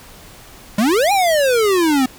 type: exponential two-way sweep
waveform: square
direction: up then down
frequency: 194.7 to 827 to 250.7 Hz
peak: -13 dBFS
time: 0.78-2.06 s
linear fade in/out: 5 ms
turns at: 1.12 s
effects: pink hiss -41 dBFS RMS until 2.18 s